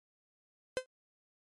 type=tone with exponential decay; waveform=45% pulse; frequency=514 Hz; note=C5; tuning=31 cents flat; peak=-26 dBFS; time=0.77-0.86 s; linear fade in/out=0 ms; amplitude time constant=18 ms; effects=MP3 48 kbps